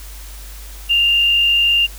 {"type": "tone with frequency modulation", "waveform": "sine", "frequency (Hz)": 2799, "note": "F7", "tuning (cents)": 3, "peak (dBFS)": -11, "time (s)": [0.89, 1.87], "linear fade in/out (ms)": 20, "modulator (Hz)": 45.9, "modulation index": 0.73, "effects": ["added 50 Hz sine -32 dBFS peak until 1.98 s", "white hiss -39 dBFS RMS until 1.98 s"]}